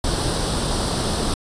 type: noise with comb filter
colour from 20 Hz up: pink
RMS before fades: -22 dBFS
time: 0.04-1.34 s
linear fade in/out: 2 ms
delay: 0.22 ms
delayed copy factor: +0.65
effects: resampled to 22050 Hz